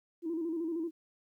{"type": "tone with vibrato", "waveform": "sine", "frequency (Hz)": 329.6, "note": "E4", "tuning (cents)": 0, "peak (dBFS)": -31, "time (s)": [0.22, 0.91], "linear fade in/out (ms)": 50, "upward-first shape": "square", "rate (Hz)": 13, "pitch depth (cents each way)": 64, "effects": ["tanh soft clip ceiling -27 dBFS", "12-bit"]}